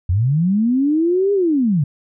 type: linear two-way sweep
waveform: sine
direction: up then down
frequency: 81.3 to 409.8 to 131.8 Hz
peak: -13 dBFS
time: 0.09-1.84 s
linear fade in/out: 5 ms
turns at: 1.33 s
effects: none